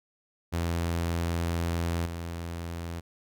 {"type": "tone with level steps", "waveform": "sawtooth", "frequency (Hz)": 84.6, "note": "E2", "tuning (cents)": 45, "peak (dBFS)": [-23, -30], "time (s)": [0.52, 3.01], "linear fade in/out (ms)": 20, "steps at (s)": 2.06, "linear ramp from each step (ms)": 2, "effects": []}